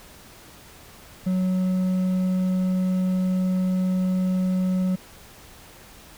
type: tone with hard clipping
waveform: triangle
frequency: 185 Hz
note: F#3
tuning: in tune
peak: -21 dBFS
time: 1.26-4.96 s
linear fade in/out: 10 ms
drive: 7 dB
effects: pink hiss -47 dBFS RMS until 6.17 s